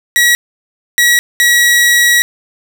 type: tone bursts at uneven times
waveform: sawtooth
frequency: 1920 Hz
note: B6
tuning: 49 cents flat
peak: -3 dBFS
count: 3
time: 0.16-0.35 / 0.98-1.19 / 1.4-2.22 s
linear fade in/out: 0 ms
effects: none